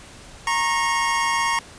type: tone pair together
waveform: 25% pulse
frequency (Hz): 932.3 / 1090.3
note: A#5 / C#6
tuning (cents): 0 / -29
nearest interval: minor third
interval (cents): 271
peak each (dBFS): -18 / -19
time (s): 0.47-1.59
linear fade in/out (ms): 2
effects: pink hiss -43 dBFS RMS until 1.78 s + resampled to 22050 Hz